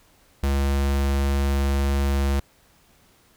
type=tone; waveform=square; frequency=69.3 Hz; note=C#2; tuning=in tune; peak=-20 dBFS; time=0.43-2.4 s; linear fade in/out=5 ms; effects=pink hiss -58 dBFS RMS until 3.36 s